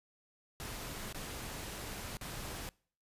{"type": "noise with dropouts", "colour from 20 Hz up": "pink", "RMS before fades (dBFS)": -43, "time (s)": [0.6, 2.69], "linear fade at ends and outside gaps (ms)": 0, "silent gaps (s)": [[1.126, 1.146], [2.17, 2.212]], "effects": ["noise-tail reverb RT60 0.5 s tail -25 dB re dry", "resampled to 32000 Hz"]}